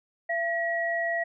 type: tone pair together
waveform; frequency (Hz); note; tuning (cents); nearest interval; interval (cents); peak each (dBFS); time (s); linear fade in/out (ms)
sine; 676.7 / 1914; E5 / A#6; +45 / +45; octave + tritone; 1800; -28; 0.29-1.24; 10
effects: none